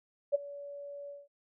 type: tone with ADSR envelope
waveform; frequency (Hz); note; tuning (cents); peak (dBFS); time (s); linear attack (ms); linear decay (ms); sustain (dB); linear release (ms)
sine; 570; C#5; +48; -21; 0.32-1.28; 27; 17; -20; 190
effects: none